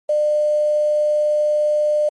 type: tone with quantisation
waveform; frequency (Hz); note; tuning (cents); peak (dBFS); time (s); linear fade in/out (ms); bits
sine; 600; D5; +37; -14; 0.09-2.09; 5; 7
effects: MP3 48 kbps